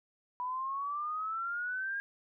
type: exponential sweep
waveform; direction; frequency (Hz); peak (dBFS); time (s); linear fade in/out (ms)
sine; up; 983 to 1629; -33; 0.4-2; 0
effects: none